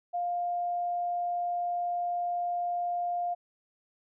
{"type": "tone", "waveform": "sine", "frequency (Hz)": 703, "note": "F5", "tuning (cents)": 11, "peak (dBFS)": -28, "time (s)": [0.13, 3.35], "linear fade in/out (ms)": 20, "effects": []}